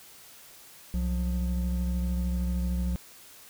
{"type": "tone pair together", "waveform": "triangle", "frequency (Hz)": [63.95, 178.7], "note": ["C2", "F3"], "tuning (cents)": [-39, 40], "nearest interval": "octave + tritone", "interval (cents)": 1779, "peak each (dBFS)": [-25, -29], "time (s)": [0.94, 2.96], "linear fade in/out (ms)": 0, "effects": ["white hiss -51 dBFS RMS until 3.49 s"]}